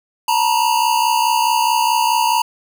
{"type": "tone pair together", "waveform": "square", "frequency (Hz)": [900, 964.7], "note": ["A5", "B5"], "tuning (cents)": [39, -41], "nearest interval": "minor second", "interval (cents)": 120, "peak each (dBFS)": -17, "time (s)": [0.28, 2.42], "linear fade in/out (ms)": 5, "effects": []}